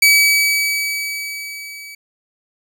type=tone with level ramp; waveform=sawtooth; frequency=2284 Hz; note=D7; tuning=49 cents flat; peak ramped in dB=-4 to -30 dBFS; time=0.02-1.95 s; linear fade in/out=5 ms; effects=none